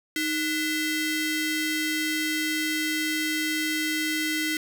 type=ring-modulated tone; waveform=sawtooth; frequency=1166 Hz; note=D6; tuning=13 cents flat; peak=-18 dBFS; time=0.16-4.57 s; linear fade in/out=2 ms; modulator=854 Hz; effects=none